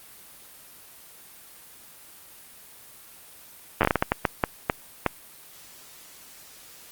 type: slowing click train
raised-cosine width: 0.5 ms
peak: -4 dBFS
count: 13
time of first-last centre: 3.81-5.063 s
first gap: 9 ms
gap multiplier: 1.4
effects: white hiss -48 dBFS RMS until 6.91 s + Opus 32 kbps